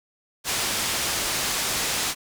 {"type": "low-pass noise", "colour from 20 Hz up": "white", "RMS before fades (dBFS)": -26, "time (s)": [0.44, 2.15], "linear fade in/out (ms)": 50, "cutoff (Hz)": 8100, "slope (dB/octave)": 12, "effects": []}